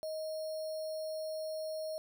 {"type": "tone with sample-and-hold", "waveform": "sine", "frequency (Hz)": 628, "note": "D#5", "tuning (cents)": 16, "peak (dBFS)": -36, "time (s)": [0.03, 1.98], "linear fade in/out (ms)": 0, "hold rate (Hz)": 4900, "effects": []}